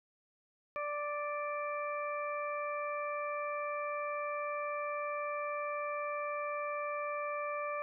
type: harmonic tone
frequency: 587.3 Hz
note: D5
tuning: in tune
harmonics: 1 / 2 / 3 / 4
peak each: -38 / -38 / -48 / -44 dBFS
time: 0.76-7.82 s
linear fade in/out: 0 ms
effects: none